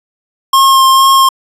square tone with vibrato, 1070 Hz, C6, 38 cents sharp, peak -5 dBFS, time 0.53-1.29 s, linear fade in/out 5 ms, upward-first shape sine, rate 2.2 Hz, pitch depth 14 cents each way, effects resampled to 32000 Hz

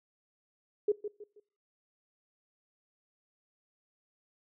sine tone with echo, 416.6 Hz, G#4, 5 cents sharp, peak -23 dBFS, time 0.88-0.92 s, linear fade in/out 5 ms, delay 160 ms, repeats 3, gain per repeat -10 dB, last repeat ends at 1.4 s, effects noise-tail reverb RT60 0.5 s tail -23 dB re dry

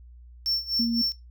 triangle tone with tremolo, 5420 Hz, E8, 47 cents sharp, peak -20 dBFS, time 0.46-1.12 s, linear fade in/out 0 ms, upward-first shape sine, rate 3.9 Hz, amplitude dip 85%
sine tone, 233.1 Hz, A#3, in tune, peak -23 dBFS, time 0.79-1.02 s, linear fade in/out 10 ms
effects noise-tail reverb RT60 0.2 s tail -20 dB re dry + added 60 Hz sine -45 dBFS peak until 1.3 s

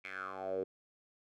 10% pulse tone with band-pass filter sweep, 95.2 Hz, F#2, 50 cents sharp, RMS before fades -40 dBFS, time 0.04-0.64 s, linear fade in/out 10 ms, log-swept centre 2300 to 410 Hz, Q 6.7, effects none

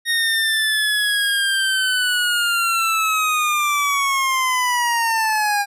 25% pulse linear sweep, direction down, 1864.7 to 804 Hz, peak -13 dBFS, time 0.05-5.66 s, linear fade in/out 50 ms, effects resampled to 32000 Hz

